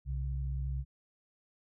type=tone pair together; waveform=sine; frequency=63.8 / 134.92 Hz; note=C2 / C#3; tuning=-43 / -46 cents; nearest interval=octave + minor second; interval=1297 cents; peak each=-33 / -38 dBFS; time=0.05-0.85 s; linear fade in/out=50 ms; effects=none